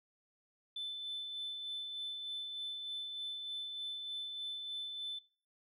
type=tone with tremolo; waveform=sine; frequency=3520 Hz; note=A7; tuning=in tune; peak=-36 dBFS; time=0.76-5.19 s; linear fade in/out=5 ms; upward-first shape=sine; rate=3.3 Hz; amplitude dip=35%; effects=noise-tail reverb RT60 0.4 s tail -22 dB re dry + tanh soft clip ceiling -35 dBFS